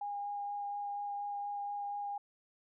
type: tone with vibrato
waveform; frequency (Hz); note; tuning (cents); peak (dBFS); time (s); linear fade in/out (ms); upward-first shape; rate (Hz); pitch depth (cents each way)
sine; 814; G#5; -35; -36; 0.01-2.18; 5; sine; 4.2; 9
effects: none